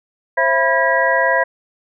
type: tone cluster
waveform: sine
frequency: 531 / 669 / 986 / 1633 / 1927 Hz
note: C5 / E5 / B5 / G#6 / B6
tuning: +25 / +25 / -3 / -30 / -43 cents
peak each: -19 dBFS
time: 0.37-1.44 s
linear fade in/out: 10 ms
effects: none